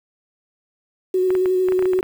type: tone with vibrato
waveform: sine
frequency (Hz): 370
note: F#4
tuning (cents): 0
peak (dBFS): -15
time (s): 1.14-2.01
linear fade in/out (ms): 5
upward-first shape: square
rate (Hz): 11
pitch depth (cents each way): 16
type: clicks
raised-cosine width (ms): 0.5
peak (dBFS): -15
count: 11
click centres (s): 1.305 / 1.352 / 1.458 / 1.686 / 1.722 / 1.792 / 1.825 / 1.856 / 1.934 / 1.99 / 2.029
effects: 7-bit